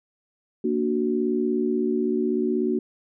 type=chord; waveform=sine; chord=Bb augmented; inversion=none; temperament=equal; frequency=233.1 / 293.7 / 370 Hz; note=Bb3 / D4 / F#4; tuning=0 / 0 / 0 cents; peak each=-25 / -27 / -24 dBFS; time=0.64-2.79 s; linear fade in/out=5 ms; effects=none